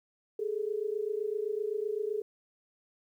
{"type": "tone pair together", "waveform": "sine", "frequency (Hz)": [410, 437.8], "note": ["G#4", "A4"], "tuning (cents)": [-22, -9], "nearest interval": "minor second", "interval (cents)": 113, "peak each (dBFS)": [-33, -33], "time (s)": [0.39, 2.22], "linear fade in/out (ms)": 5, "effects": ["11-bit"]}